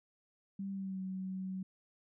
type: tone with pitch glide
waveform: sine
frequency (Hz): 196 to 188.34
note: G3 to F#3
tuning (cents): 0 to +31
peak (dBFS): -37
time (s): 0.59-1.63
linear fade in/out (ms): 5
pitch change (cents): -69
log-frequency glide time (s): 0.71-1.01
effects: none